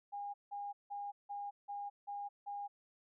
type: tone bursts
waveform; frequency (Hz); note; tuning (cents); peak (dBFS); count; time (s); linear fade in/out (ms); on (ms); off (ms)
sine; 812; G#5; -39; -40; 7; 0.12-2.68; 20; 220; 170
effects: none